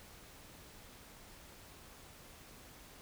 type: silence
effects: pink hiss -56 dBFS RMS until 3.01 s